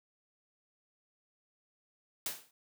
white noise with exponential decay, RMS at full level -33 dBFS, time 2.26-2.51 s, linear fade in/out 2 ms, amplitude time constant 54 ms, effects high-pass 150 Hz 12 dB/octave

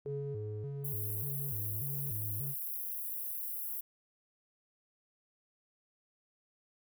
triangle tone with vibrato, 121.2 Hz, B2, 32 cents flat, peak -36 dBFS, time 0.05-2.55 s, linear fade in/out 50 ms, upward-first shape square, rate 1.7 Hz, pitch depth 240 cents each way
sine tone with exponential decay, 424.3 Hz, G#4, 37 cents sharp, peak -36 dBFS, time 0.06-2.69 s, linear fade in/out 0 ms, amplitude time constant 570 ms
white high-pass noise, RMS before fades -39 dBFS, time 0.84-3.81 s, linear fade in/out 10 ms, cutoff 11000 Hz, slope 48 dB/octave
effects none

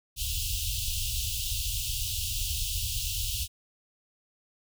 pink band-stop noise, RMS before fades -31 dBFS, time 0.16-3.48 s, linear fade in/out 50 ms, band 110 to 2700 Hz, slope 96 dB/octave, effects none

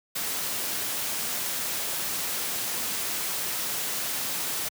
white noise, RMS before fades -30 dBFS, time 0.15-4.69 s, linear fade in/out 10 ms, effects high-pass 100 Hz 12 dB/octave

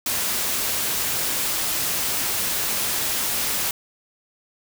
white noise, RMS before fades -24 dBFS, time 0.06-3.71 s, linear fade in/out 2 ms, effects none

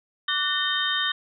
sine tone cluster, 1161 / 1484 / 1817 / 3110 / 3681 Hz, D6 / F#6 / A#6 / G7 / A#7, -20 / +5 / -45 / -14 / -23 cents, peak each -31 / -32 / -28 / -28 / -27 dBFS, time 0.28-1.12 s, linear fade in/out 5 ms, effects none

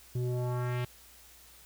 square tone with low-pass filter sweep, 123.47 Hz, B2, in tune, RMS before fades -32 dBFS, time 0.15-0.85 s, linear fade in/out 5 ms, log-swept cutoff 270 to 3200 Hz, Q 1.7, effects added 60 Hz sine -62 dBFS peak until 1.65 s + white hiss -56 dBFS RMS until 1.65 s

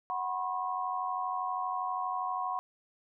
sine chord, F# suspended fourth, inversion none, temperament equal with one note detuned, 740 / 987.8 / 1080.3 Hz, F#5 / B5 / C#6, 0 / 0 / -45 cents, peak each -35 / -36 / -35 dBFS, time 0.1-2.59 s, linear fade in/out 0 ms, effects none

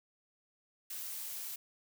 blue noise, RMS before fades -42 dBFS, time 0.9-1.56 s, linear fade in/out 5 ms, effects none

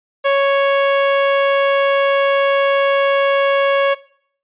sawtooth tone, 554.4 Hz, C#5, in tune, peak -8 dBFS, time 0.24-3.95 s, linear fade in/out 20 ms, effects noise-tail reverb RT60 0.6 s tail -20 dB re dry + resampled to 8000 Hz

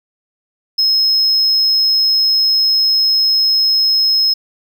triangle tone, 5160 Hz, E8, 38 cents flat, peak -9 dBFS, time 0.78-4.34 s, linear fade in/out 10 ms, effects none

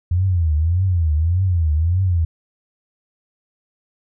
sine tone with vibrato, 84.8 Hz, E2, 50 cents sharp, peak -14 dBFS, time 0.11-2.25 s, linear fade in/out 5 ms, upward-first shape triangle, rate 1.7 Hz, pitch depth 230 cents each way, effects none

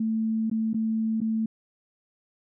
sine tone with dropouts, 221.7 Hz, A3, 13 cents sharp, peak -23 dBFS, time 0-1.46 s, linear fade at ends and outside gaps 5 ms, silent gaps 0.499-0.513 / 0.733-0.743 / 1.205-1.214 s, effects none

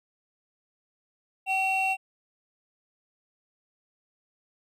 triangle tone pair together, 763.6 / 2721 Hz, G5 / F7, -46 / -46 cents, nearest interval octave + minor seventh, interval 2200 cents, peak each -24 dBFS, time 1.46-1.97 s, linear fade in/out 50 ms, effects tanh soft clip ceiling -15 dBFS

